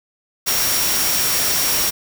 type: tone in noise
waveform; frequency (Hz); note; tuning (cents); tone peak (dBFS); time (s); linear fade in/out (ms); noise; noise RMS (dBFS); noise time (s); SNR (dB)
sine; 5600; F8; +4; -23; 0.46-1.91; 20; white; -19; 0.46-1.91; -7
effects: none